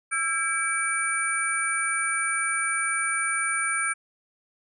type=tone cluster; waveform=sine; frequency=1338 / 1614 / 2300 / 9050 Hz; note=E6 / G#6 / D7 / C#9; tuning=+25 / -50 / -37 / +35 cents; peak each=-29 dBFS; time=0.11-3.94 s; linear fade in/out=20 ms; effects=none